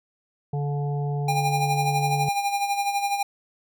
harmonic tone, 143.9 Hz, D3, 35 cents flat, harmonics 1 / 3 / 5 / 6, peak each -24 / -34 / -36 / -42 dBFS, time 0.53-2.29 s, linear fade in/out 5 ms
square tone with tremolo, 804 Hz, G5, 44 cents sharp, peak -21 dBFS, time 1.28-3.23 s, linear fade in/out 5 ms, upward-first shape sine, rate 12 Hz, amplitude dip 60%
effects none

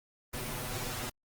pink noise with comb filter, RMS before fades -37 dBFS, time 0.33-1.1 s, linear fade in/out 10 ms, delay 8 ms, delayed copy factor +0.95, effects Opus 24 kbps

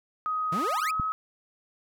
sine tone with pitch glide, 1256 to 1278 Hz, D#6 to D#6, +16 to +46 cents, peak -26 dBFS, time 0.26-1.12 s, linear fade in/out 0 ms, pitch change +30 cents, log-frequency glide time 0.84-0.98 s
40% pulse exponential sweep, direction up, 150 to 2622 Hz, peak -29 dBFS, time 0.52-0.91 s, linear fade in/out 5 ms
click, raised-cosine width 5 ms, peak -19 dBFS, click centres 0.998 s
effects none

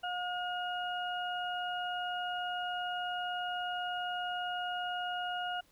harmonic tone, 718 Hz, F5, 48 cents sharp, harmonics 1 / 2 / 4, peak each -36 / -39 / -41 dBFS, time 0.03-5.61 s, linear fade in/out 10 ms, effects pink hiss -67 dBFS RMS until 5.71 s

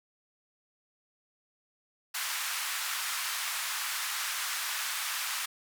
pink band-pass noise, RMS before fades -34 dBFS, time 2.14-5.46 s, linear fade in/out 10 ms, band 1100 to 16000 Hz, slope 24 dB/octave, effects none

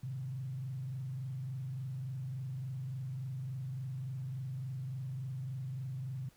sine tone with frequency modulation, 130.81 Hz, C3, in tune, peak -37 dBFS, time 0.03-6.29 s, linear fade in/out 5 ms, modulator 23.5 Hz, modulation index 0.57, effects pink hiss -66 dBFS RMS until 6.36 s

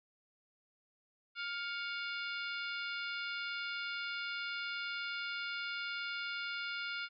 harmonic tone with a mistuned harmonic, 702 Hz, F5, 9 cents sharp, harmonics 2 / 3 / 4 / 5 / 6 / 7, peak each -40 / -44 / -46 / -48 / -50 / -51 dBFS, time 1.35-7.09 s, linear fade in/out 50 ms, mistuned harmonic 3, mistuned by +95 cents, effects none

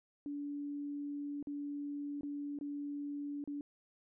sine tone with dropouts, 288 Hz, D4, 34 cents flat, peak -38 dBFS, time 0.26-3.61 s, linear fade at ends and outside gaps 1 ms, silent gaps 1.427-1.471 / 2.21-2.232 / 2.588-2.611 / 3.44-3.475 s, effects none

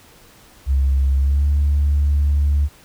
sine tone with pitch glide, 67.7 to 72.14 Hz, C#2 to D2, -40 to -30 cents, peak -12 dBFS, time 0.66-2.69 s, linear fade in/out 50 ms, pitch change +110 cents, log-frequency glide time 1.17-1.47 s, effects tanh soft clip ceiling -10 dBFS + pink hiss -48 dBFS RMS until 2.84 s

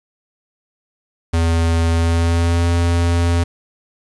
square tone with pitch glide, 83 to 85.53 Hz, E2 to F2, +12 to -36 cents, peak -14 dBFS, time 1.33-3.44 s, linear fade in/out 10 ms, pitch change +52 cents, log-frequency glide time 1.91-2.69 s, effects resampled to 24000 Hz + 7-bit

